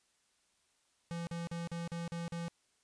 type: tone bursts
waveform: square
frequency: 169.4 Hz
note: E3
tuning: 48 cents sharp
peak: -38 dBFS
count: 7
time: 1.11-2.482 s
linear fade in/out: 0 ms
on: 160 ms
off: 42 ms
effects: white hiss -74 dBFS RMS until 2.83 s + resampled to 22050 Hz

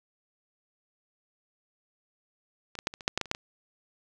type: clicks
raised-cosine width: 0.2 ms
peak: -24 / -17 / -10 / -24 / -25 / -7 / -10 / -12 / -28 / -9 / -20 dBFS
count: 11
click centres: 2.753 / 2.789 / 2.871 / 2.939 / 3.008 / 3.079 / 3.176 / 3.213 / 3.257 / 3.314 / 3.349 s
effects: none

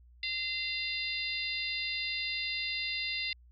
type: harmonic tone with a mistuned harmonic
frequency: 688 Hz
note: F5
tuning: 26 cents flat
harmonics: 3 / 4 / 5 / 6 / 7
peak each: -37 / -38 / -39 / -40 / -40 dBFS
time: 0.23-3.33 s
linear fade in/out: 2 ms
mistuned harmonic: 5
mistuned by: +75 cents
effects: added 60 Hz sine -55 dBFS peak until 3.51 s

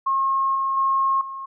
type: tone with level steps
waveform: sine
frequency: 1079 Hz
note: C#6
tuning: 47 cents flat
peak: -18 / -20 / -17 / -30 dBFS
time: 0.06-1.46 s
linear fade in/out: 10 ms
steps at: 0.55 / 0.77 / 1.21 s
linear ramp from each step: 2 ms
effects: none

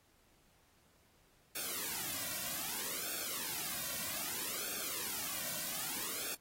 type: noise with flanger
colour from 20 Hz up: white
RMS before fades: -40 dBFS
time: 1.55-6.35 s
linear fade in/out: 5 ms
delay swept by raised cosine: 1 to 2.4 ms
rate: 0.63 Hz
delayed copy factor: -1
effects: pink hiss -70 dBFS RMS until 6.4 s + AAC 48 kbps

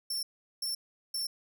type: tone bursts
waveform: sawtooth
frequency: 5410 Hz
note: E8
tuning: 44 cents sharp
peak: -29 dBFS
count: 3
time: 0.1-1.27 s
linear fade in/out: 5 ms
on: 130 ms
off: 390 ms
effects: none

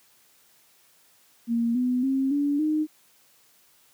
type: tone with pitch steps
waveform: sine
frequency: 233.1 / 249.8 / 267.8 / 287 / 307.6 Hz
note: A#3 / B3 / C4 / D4 / D#4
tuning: 0 / +20 / +40 / -40 / -20 cents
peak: -21 dBFS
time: 1.47-2.87 s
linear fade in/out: 50 ms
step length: 280 ms
effects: white hiss -60 dBFS RMS until 3.93 s + high-pass 100 Hz 12 dB/octave

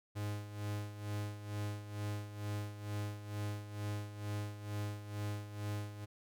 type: tone with tremolo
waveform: 45% pulse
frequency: 103.83 Hz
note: G#2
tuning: in tune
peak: -36 dBFS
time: 0.15-6.06 s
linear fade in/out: 20 ms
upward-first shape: sine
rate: 2.2 Hz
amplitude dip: 70%
effects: none

